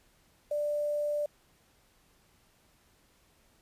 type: tone with quantisation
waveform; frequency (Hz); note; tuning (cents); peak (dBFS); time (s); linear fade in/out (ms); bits
sine; 590; D5; +8; -28; 0.51-1.26; 5; 9
effects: pink hiss -66 dBFS RMS until 3.61 s + resampled to 32000 Hz